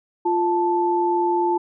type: tone pair together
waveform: sine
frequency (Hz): 349.2 / 877.7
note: F4 / A5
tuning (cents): 0 / -5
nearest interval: octave + major third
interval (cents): 1595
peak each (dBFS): -20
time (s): 0.25-1.58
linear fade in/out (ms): 10
effects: none